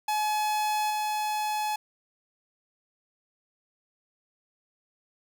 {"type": "tone with level steps", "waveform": "45% pulse", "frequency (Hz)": 850, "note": "G#5", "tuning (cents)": 40, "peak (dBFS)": [-25, -27], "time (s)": [0.08, 1.76], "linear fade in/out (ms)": 5, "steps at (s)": 0.9, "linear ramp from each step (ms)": 5, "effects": []}